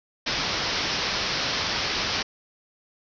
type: low-pass noise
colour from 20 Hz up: white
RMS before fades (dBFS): -27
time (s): 0.26-2.23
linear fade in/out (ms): 10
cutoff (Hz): 5700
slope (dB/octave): 96
effects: none